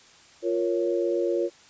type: chord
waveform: sine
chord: Bb minor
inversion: second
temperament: equal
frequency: 349.2 / 466.2 / 554.4 Hz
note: F4 / Bb4 / Db5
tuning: 0 / 0 / 0 cents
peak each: -25 / -28 / -28 dBFS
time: 0.42-1.5 s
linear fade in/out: 50 ms
effects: white hiss -53 dBFS RMS until 1.69 s + resampled to 16000 Hz